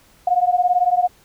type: beating tone pair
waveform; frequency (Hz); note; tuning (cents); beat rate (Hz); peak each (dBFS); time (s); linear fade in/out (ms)
sine; 710 / 728; F5 / F#5; +28 / -28; 18; -17 / -17; 0.27-1.08; 5
effects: pink hiss -53 dBFS RMS until 1.24 s